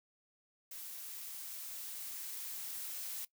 blue noise with level ramp, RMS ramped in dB -47 to -42 dBFS, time 0.71-3.25 s, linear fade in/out 5 ms, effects noise-tail reverb RT60 0.1 s tail -19 dB re dry

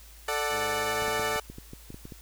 15% pulse chord, D major, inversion second, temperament equal with one note detuned, 440 / 590.4 / 740 Hz, A4 / D5 / F#5, 0 / +9 / 0 cents, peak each -24 / -25 / -27 dBFS, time 0.28-1.4 s, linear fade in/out 5 ms
10% pulse tone with pitch glide, 103.4 to 110.18 Hz, G#2 to A2, -7 to +3 cents, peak -32 dBFS, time 0.49-1.38 s, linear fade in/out 50 ms, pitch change +110 cents, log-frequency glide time 0.74-1.04 s
clicks, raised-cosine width 3 ms, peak -28 dBFS, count 11, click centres 1.022 / 1.082 / 1.196 / 1.36 / 1.5 / 1.584 / 1.734 / 1.904 / 1.944 / 2.054 / 2.122 s
effects added 54 Hz sine -49 dBFS peak until 2.21 s + white hiss -53 dBFS RMS until 2.21 s

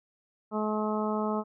harmonic tone, 213.7 Hz, G#3, 50 cents sharp, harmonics 1 / 2 / 3 / 4 / 5 / 6, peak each -30 / -33 / -35 / -36 / -37 / -38 dBFS, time 0.51-1.44 s, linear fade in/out 50 ms, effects none

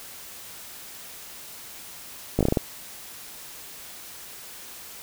slowing click train, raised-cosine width 2 ms, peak -7 dBFS, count 7, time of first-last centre 2.39-2.572 s, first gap 17 ms, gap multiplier 1.23, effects white hiss -42 dBFS RMS until 5.02 s

